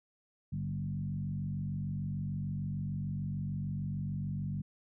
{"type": "tone with frequency modulation", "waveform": "sine", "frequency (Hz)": 146.83, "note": "D3", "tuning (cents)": 0, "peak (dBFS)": -33, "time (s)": [0.52, 4.62], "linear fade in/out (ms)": 10, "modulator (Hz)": 46.7, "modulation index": 1.2, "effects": []}